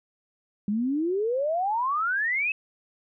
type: exponential sweep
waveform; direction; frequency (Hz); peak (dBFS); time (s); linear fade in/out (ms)
sine; up; 198.5 to 2637; -23; 0.68-2.52; 2
effects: none